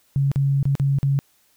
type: tone with dropouts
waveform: sine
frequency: 138.59 Hz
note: C#3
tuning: in tune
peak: -16 dBFS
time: 0.16-1.19 s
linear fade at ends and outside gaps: 0 ms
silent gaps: 0.316-0.359 / 0.629-0.654 / 0.753-0.798 / 0.986-1.03 s
effects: white hiss -61 dBFS RMS until 1.56 s